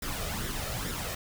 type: noise with flanger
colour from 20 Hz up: pink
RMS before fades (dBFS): -34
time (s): 0.02-1.15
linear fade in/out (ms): 5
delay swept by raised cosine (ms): 0.55 to 1.65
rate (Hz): 2.3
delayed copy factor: +0.55
effects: none